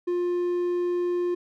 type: tone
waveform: triangle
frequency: 353 Hz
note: F4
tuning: 19 cents sharp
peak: -21 dBFS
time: 0.07-1.35 s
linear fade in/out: 10 ms
effects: none